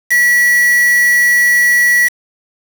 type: tone with quantisation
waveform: triangle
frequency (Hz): 1941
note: B6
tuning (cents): -31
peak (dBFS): -6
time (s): 0.1-2.09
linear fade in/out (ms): 20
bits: 3
effects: none